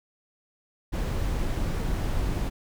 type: noise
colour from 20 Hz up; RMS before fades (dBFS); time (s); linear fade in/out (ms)
brown; -27; 0.92-2.5; 20
effects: none